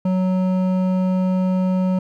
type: tone with hard clipping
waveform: sine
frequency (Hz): 185.5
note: F#3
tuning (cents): +5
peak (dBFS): -18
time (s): 0.05-1.99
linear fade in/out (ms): 5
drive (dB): 10
effects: none